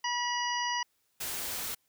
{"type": "harmonic tone", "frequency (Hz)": 969, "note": "B5", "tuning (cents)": -33, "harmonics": [1, 2, 3, 5, 6], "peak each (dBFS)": [-32, -35, -37, -39, -40], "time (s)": [0.04, 0.83], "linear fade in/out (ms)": 5}
{"type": "noise", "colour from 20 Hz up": "white", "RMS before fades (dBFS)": -36, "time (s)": [1.2, 1.75], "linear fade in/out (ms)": 10}
{"effects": ["white hiss -74 dBFS RMS until 1.88 s"]}